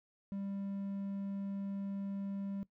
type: tone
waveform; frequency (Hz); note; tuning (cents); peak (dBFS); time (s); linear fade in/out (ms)
triangle; 197.6; G3; +14; -35; 0.32-2.63; 0
effects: noise-tail reverb RT60 0.1 s tail -19 dB re dry